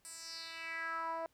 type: tone with band-pass filter sweep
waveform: 10% pulse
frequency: 328.6 Hz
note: E4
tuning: 5 cents flat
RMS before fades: -42 dBFS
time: 0.05-1.26 s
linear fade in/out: 0 ms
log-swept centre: 9100 to 700 Hz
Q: 3.5
effects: pink hiss -74 dBFS RMS until 1.33 s